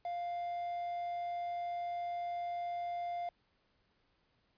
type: tone with quantisation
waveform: triangle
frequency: 698.5 Hz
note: F5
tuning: in tune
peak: -34 dBFS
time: 0.05-3.29 s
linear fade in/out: 2 ms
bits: 9
effects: pink hiss -75 dBFS RMS until 4.57 s + resampled to 11025 Hz